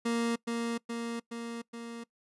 30% pulse tone with echo, 233.1 Hz, A#3, in tune, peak -25 dBFS, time 0.05-0.36 s, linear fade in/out 10 ms, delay 420 ms, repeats 4, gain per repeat -3 dB, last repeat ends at 2.04 s, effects noise-tail reverb RT60 0.1 s tail -22 dB re dry + resampled to 24000 Hz

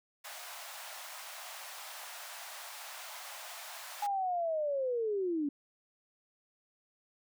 pink high-pass noise, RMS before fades -46 dBFS, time 0.24-4.07 s, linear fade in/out 10 ms, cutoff 630 Hz, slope 48 dB/octave
sine linear sweep, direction down, 830.6 to 277.2 Hz, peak -30 dBFS, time 4.02-5.49 s, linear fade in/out 5 ms
effects none

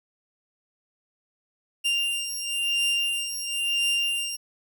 40% pulse beating tone pair, 2790 / 2790.98 Hz, F7 / F7, -2 / -2 cents, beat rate 0.98 Hz, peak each -26 dBFS, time 1.84-4.37 s, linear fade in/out 20 ms, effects none

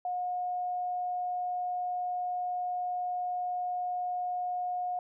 sine tone, 721 Hz, F#5, 45 cents flat, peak -30 dBFS, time 0.05-4.99 s, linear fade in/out 2 ms, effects none

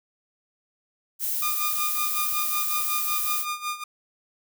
violet noise, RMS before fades -27 dBFS, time 1.19-3.46 s, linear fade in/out 50 ms
sawtooth tone with tremolo, 1213 Hz, D#6, 44 cents flat, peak -22 dBFS, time 1.42-3.84 s, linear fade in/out 5 ms, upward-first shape sine, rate 5.4 Hz, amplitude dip 80%
effects none

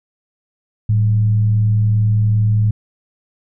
sine tone with frequency modulation, 107.5 Hz, A2, 40 cents flat, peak -11 dBFS, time 0.89-2.71 s, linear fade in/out 5 ms, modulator 82.6 Hz, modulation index 0.27, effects none

